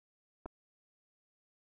clicks, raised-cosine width 1 ms, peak -30 dBFS, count 2, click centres 0.458 / 0.461 s, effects none

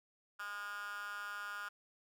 10% pulse tone with high-pass filter, 204.7 Hz, G#3, 25 cents flat, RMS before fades -44 dBFS, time 0.39-1.69 s, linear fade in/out 10 ms, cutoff 1400 Hz, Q 6.7, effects none

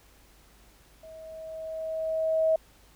sine tone with level ramp, 640 Hz, D#5, 49 cents sharp, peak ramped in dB -44 to -19 dBFS, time 1.03-2.56 s, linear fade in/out 5 ms, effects added 50 Hz sine -59 dBFS peak until 2.95 s + pink hiss -59 dBFS RMS until 2.95 s

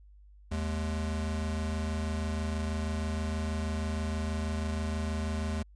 square tone pair together, 79.02 / 210.8 Hz, D#2 / G#3, +27 / +26 cents, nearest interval octave + perfect fourth, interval 1699 cents, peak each -32 / -37 dBFS, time 0.51-5.63 s, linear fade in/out 10 ms, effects added 50 Hz sine -52 dBFS peak until 5.75 s + resampled to 22050 Hz

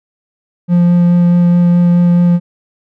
triangle tone with vibrato, 174.61 Hz, F3, in tune, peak -4 dBFS, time 0.68-2.4 s, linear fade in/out 50 ms, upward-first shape sine, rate 4.7 Hz, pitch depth 8 cents each way, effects none

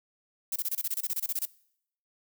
violet noise bursts, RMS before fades -30 dBFS, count 15, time 0.52-1.455 s, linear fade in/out 5 ms, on 39 ms, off 25 ms, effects noise-tail reverb RT60 0.7 s tail -22 dB re dry

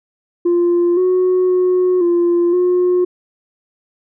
sine tone with pitch steps, 347.8 / 367.2 / 365 / 346.3 / 359.9 Hz, F4 / F#4 / F#4 / F4 / F#4, -7 / -13 / -24 / -15 / -48 cents, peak -9 dBFS, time 0.45-3.05 s, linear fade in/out 10 ms, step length 520 ms, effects tanh soft clip ceiling -9 dBFS

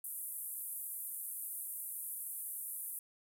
white band-pass noise, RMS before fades -43 dBFS, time 0.04-2.99 s, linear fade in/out 2 ms, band 9400 to 14000 Hz, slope 48 dB/octave, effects none

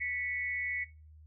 sine tone pair together, 1968.1 / 2213 Hz, B6 / C#7, -7 / -3 cents, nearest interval major second, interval 204 cents, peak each -35 / -34 dBFS, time 0-0.85 s, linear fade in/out 20 ms, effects noise-tail reverb RT60 0.3 s tail -18 dB re dry + added 77 Hz sine -52 dBFS peak until 1.26 s

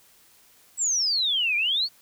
sine exponential two-way sweep, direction down then up, 7902 to 2343 to 4622 Hz, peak -21 dBFS, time 0.77-1.89 s, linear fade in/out 50 ms, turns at 1.56 s, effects white hiss -57 dBFS RMS until 2.01 s

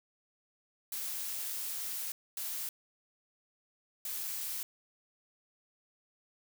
blue noise bursts at uneven times, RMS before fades -38 dBFS, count 3, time 0.92-2.12 / 2.37-2.69 / 4.05-4.63 s, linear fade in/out 2 ms, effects none

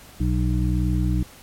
harmonic tone, 61.4 Hz, B1, 9 cents flat, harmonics 1 / 2 / 3 / 5, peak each -21 / -24 / -26 / -28 dBFS, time 0.2-1.23 s, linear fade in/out 5 ms, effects pink hiss -46 dBFS RMS until 1.42 s + MP3 64 kbps

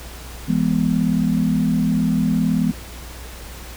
sine chord, E major, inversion none, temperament equal with one note detuned, 168.86 / 207.7 / 246.9 Hz, E3 / G#3 / B3, +42 / 0 / 0 cents, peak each -20 dBFS, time 0.48-2.72 s, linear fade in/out 10 ms, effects added 60 Hz sine -35 dBFS peak until 3.76 s + pink hiss -38 dBFS RMS until 3.76 s

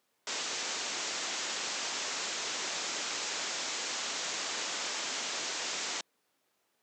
white low-pass noise, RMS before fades -36 dBFS, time 0.27-6.01 s, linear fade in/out 2 ms, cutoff 7500 Hz, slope 96 dB/octave, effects pink hiss -75 dBFS RMS until 6.82 s + high-pass 300 Hz 12 dB/octave

